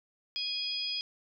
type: harmonic tone with a mistuned harmonic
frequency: 826 Hz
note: G#5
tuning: 10 cents flat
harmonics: 3 / 4 / 5 / 6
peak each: -42 / -36 / -45 / -34 dBFS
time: 0.36-1.01 s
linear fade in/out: 0 ms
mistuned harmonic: 5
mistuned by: +46 cents
effects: none